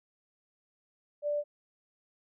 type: tone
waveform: sine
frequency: 587.3 Hz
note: D5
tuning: in tune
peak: -28 dBFS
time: 1.22-1.44 s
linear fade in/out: 50 ms
effects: none